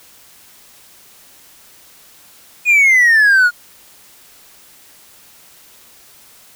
triangle exponential sweep, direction down, 2489 to 1414 Hz, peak -5 dBFS, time 2.65-3.51 s, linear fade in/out 50 ms, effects tanh soft clip ceiling -1 dBFS + white hiss -45 dBFS RMS until 6.55 s

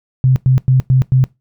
sine tone bursts, 130 Hz, C3, 11 cents flat, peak -7 dBFS, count 5, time 0.24-1.24 s, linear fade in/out 0 ms, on 120 ms, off 100 ms, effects noise-tail reverb RT60 0.2 s tail -21 dB re dry

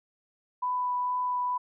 sine tone with vibrato, 993 Hz, B5, 9 cents sharp, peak -26 dBFS, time 0.62-1.58 s, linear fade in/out 10 ms, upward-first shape triangle, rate 2.2 Hz, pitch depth 9 cents each way, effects none

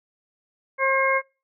harmonic tone, 536 Hz, C5, 42 cents sharp, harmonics 1 / 2 / 3 / 4, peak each -23 / -23 / -27 / -23 dBFS, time 0.78-1.22 s, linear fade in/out 50 ms, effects noise-tail reverb RT60 0.3 s tail -24 dB re dry

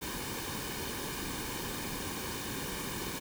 pink noise with comb filter, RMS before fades -38 dBFS, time 0.01-3.2 s, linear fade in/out 20 ms, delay 1.5 ms, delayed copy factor -0.6, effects none

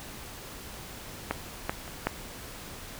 clicks, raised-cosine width 0.5 ms, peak -12 / -12 / -28 / -10 dBFS, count 4, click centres 1.31 / 1.695 / 1.878 / 2.07 s, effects pink hiss -43 dBFS RMS until 2.99 s

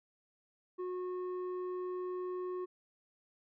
square tone with low-pass filter, 364.1 Hz, F#4, 28 cents flat, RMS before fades -39 dBFS, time 0.78-2.66 s, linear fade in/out 20 ms, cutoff 790 Hz, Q 8.3, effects none

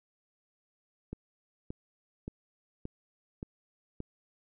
click train, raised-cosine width 3 ms, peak -25 dBFS, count 6, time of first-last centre 1.13-4.004 s, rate 1.74 Hz, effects none

